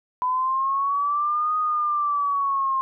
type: linear two-way sweep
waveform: sine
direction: up then down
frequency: 998 to 1244.5 to 1059 Hz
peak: -20 dBFS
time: 0.22-2.81 s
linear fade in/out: 0 ms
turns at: 1.57 s
effects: none